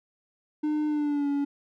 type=tone with pitch glide; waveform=triangle; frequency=302.4 to 283.8 Hz; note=D#4 to C#4; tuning=-49 to +41 cents; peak=-22 dBFS; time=0.63-1.45 s; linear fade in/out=10 ms; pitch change=-110 cents; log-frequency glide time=0.87-1.28 s; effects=none